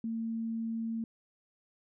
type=tone; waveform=sine; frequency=226.6 Hz; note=A#3; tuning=49 cents flat; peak=-32 dBFS; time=0.04-1.04 s; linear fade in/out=2 ms; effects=none